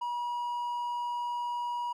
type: tone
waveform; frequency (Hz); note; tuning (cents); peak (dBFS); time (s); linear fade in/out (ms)
triangle; 963; B5; -44; -29; 0.01-1.93; 10
effects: none